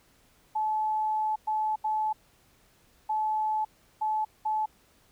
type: tone bursts at uneven times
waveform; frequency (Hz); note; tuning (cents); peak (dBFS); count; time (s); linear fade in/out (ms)
sine; 863; A5; -34; -25; 6; 0.55-1.36 / 1.47-1.76 / 1.84-2.13 / 3.09-3.65 / 4.01-4.25 / 4.45-4.66; 10
effects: pink hiss -63 dBFS RMS until 5.11 s